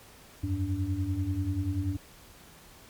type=tone cluster; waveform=sine; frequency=86.8 / 97.1 / 289.6 Hz; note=F2 / G2 / D4; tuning=-10 / -16 / -24 cents; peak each=-32 / -30 / -33 dBFS; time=0.43-1.97 s; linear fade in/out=10 ms; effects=pink hiss -53 dBFS RMS until 2.89 s + MP3 96 kbps